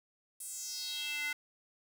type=tone with high-pass filter sweep; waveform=square; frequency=294.6 Hz; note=D4; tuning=6 cents sharp; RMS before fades=-39 dBFS; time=0.4-1.33 s; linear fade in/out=5 ms; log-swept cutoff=9700 to 1800 Hz; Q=3.9; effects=11-bit